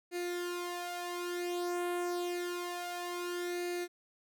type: tone with flanger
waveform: sawtooth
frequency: 352.3 Hz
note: F4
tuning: 15 cents sharp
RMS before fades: -37 dBFS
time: 0.11-3.88 s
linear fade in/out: 50 ms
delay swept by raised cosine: 0.45 to 2.75 ms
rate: 0.28 Hz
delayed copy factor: +0.7
effects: none